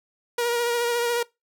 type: tone with vibrato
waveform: sawtooth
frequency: 475.4 Hz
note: A#4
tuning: 34 cents sharp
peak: -18 dBFS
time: 0.38-1.23 s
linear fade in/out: 5 ms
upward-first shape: triangle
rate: 14 Hz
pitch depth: 30 cents each way
effects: noise-tail reverb RT60 0.2 s tail -22 dB re dry